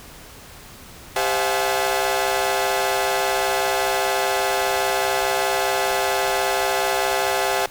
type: tone cluster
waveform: sawtooth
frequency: 395.7 / 523 / 662 / 727 / 856 Hz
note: G4 / C5 / E5 / F#5 / A5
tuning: +16 / -1 / +7 / -31 / -48 cents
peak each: -22 dBFS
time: 1.16-7.66 s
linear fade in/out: 2 ms
effects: pink hiss -42 dBFS RMS until 7.7 s